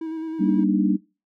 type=tone with vibrato; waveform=triangle; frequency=320.7 Hz; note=E4; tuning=48 cents flat; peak=-25 dBFS; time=0.01-0.64 s; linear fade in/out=5 ms; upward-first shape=square; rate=9.4 Hz; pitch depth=20 cents each way
type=chord; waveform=sine; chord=Eb major seventh; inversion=first; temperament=just; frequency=194.45 / 233.3 / 291.7 / 311.1 Hz; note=G3 / Bb3 / D4 / Eb4; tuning=-14 / +2 / -12 / 0 cents; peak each=-21 / -24 / -22 / -25 dBFS; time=0.39-0.97 s; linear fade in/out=20 ms
effects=noise-tail reverb RT60 0.3 s tail -23 dB re dry